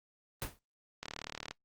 pink noise with exponential decay, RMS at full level -32 dBFS, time 0.42-0.59 s, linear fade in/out 0 ms, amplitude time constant 35 ms
click train, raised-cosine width 0.2 ms, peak -22 dBFS, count 19, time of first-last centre 1.03-1.51 s, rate 37.5 Hz
effects noise-tail reverb RT60 0.1 s tail -21 dB re dry + Opus 24 kbps

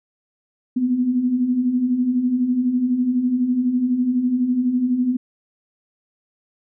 sine beating tone pair, 239.7 / 251.7 Hz, A#3 / B3, +48 / +33 cents, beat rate 12 Hz, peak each -25 / -17 dBFS, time 0.76-5.17 s, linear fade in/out 10 ms, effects none

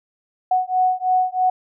sine beating tone pair, 738 / 741.1 Hz, F#5 / F#5, -5 / +3 cents, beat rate 3.1 Hz, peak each -19 / -19 dBFS, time 0.51-1.5 s, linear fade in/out 5 ms, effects none

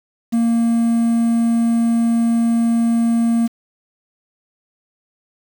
triangle tone with quantisation, 231.6 Hz, A#3, 11 cents flat, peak -11 dBFS, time 0.32-3.48 s, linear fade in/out 20 ms, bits 6, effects none

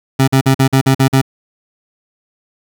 25% pulse tone bursts, 133.7 Hz, C3, 38 cents sharp, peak -4 dBFS, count 8, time 0.19-1.216 s, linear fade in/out 10 ms, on 88 ms, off 46 ms, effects none

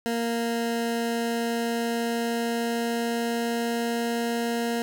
20% pulse tone with pitch glide, 232.6 to 234.1 Hz, A#3 to A#3, -4 to +8 cents, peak -20 dBFS, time 0.06-4.82 s, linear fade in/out 0 ms, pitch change +12 cents, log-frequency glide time 0.84-4.22 s, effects none

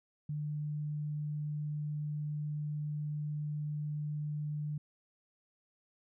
sine tone, 149.4 Hz, D3, 30 cents sharp, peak -34 dBFS, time 0.29-4.78 s, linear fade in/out 5 ms, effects none

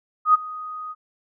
sine tone with ADSR envelope, 1247 Hz, D#6, 3 cents sharp, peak -9 dBFS, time 0.25-0.95 s, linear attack 92 ms, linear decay 18 ms, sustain -21 dB, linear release 39 ms, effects none

